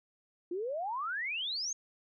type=exponential sweep; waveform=sine; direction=up; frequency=335.4 to 6645 Hz; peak=-33 dBFS; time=0.51-1.73 s; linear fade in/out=5 ms; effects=none